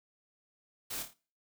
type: noise with echo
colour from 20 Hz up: white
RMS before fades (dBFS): -39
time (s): 0.9-1.03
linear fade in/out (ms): 10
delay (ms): 27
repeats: 4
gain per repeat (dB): -6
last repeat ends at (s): 1.138
effects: noise-tail reverb RT60 0.4 s tail -22 dB re dry